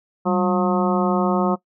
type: harmonic tone with a mistuned harmonic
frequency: 179.9 Hz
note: F#3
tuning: 48 cents flat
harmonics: 1 / 2 / 3 / 4 / 5 / 6 / 7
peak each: -20 / -23 / -25 / -26 / -27 / -28 / -28 dBFS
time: 0.25-1.56 s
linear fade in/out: 20 ms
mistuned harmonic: 1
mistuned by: +120 cents
effects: noise-tail reverb RT60 0.1 s tail -20 dB re dry